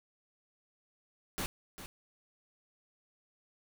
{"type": "noise with echo", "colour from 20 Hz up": "pink", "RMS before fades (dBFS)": -36, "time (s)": [1.38, 1.46], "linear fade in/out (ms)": 0, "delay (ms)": 400, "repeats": 1, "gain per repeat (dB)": -11, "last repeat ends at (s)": 1.86, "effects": []}